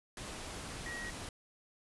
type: tone in noise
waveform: sine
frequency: 1901 Hz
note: A#6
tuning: 33 cents sharp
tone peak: -41 dBFS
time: 0.86-1.1 s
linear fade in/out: 2 ms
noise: pink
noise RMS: -44 dBFS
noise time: 0.17-1.29 s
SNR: 0 dB
effects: resampled to 24000 Hz